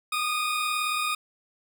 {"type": "tone pair together", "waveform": "20% pulse", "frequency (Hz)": [1199.3, 1238], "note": ["D6", "D#6"], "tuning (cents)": [36, -9], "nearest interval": "minor second", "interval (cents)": 55, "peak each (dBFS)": [-29, -21], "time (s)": [0.12, 1.15], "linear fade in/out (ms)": 5, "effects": []}